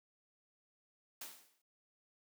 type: noise with exponential decay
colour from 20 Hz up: white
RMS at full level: -44 dBFS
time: 1.21-1.62 s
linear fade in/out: 5 ms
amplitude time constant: 88 ms
effects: high-pass 200 Hz 12 dB/octave